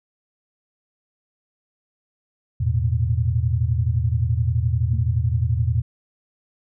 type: chord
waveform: sine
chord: E suspended fourth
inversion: none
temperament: equal with one note detuned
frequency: 82.41 / 110 / 121.63 Hz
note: E2 / A2 / B2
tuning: 0 / 0 / -26 cents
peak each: -22 dBFS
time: 2.6-5.82 s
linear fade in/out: 10 ms
type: tone with exponential decay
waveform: sine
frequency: 220 Hz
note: A3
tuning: in tune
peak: -29 dBFS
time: 4.93-5.16 s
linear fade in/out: 5 ms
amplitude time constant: 48 ms
effects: none